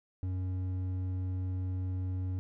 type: tone with hard clipping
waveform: sine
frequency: 92.5 Hz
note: F#2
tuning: in tune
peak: -33 dBFS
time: 0.23-2.39 s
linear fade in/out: 0 ms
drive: 6 dB
effects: none